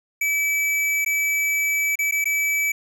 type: tone with dropouts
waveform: square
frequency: 2300 Hz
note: D7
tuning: 37 cents flat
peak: -20 dBFS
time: 0.21-2.72 s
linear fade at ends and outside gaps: 5 ms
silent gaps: 1.048-1.061 / 1.956-1.989 / 2.112-2.121 / 2.243-2.255 s
effects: none